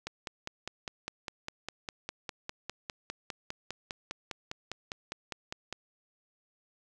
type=click train; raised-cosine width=0.2 ms; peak=-19 dBFS; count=29; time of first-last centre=0.07-5.727 s; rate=4.95 Hz; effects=none